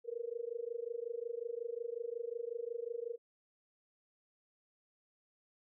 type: tone with amplitude modulation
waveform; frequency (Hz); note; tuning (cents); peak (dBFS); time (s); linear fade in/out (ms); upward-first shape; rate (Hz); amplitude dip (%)
sine; 470; A#4; +14; -34; 0.04-3.18; 50; sine; 25.5; 95
effects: none